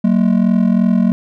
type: ring-modulated tone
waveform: triangle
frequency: 209.8 Hz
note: G#3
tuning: 18 cents sharp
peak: -5 dBFS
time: 0.04-1.12 s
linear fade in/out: 0 ms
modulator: 21.5 Hz
effects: none